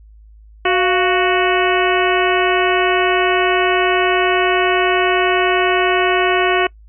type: harmonic tone with a mistuned harmonic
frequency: 370 Hz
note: F#4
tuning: in tune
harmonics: 1 / 2 / 3 / 4 / 5 / 6 / 7 / 8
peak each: -16 / -19 / -21 / -22 / -23 / -24 / -24 / -25 dBFS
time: 0.65-6.67 s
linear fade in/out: 5 ms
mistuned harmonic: 2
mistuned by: -97 cents
effects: noise-tail reverb RT60 0.1 s tail -24 dB re dry + added 53 Hz sine -40 dBFS peak until 6.88 s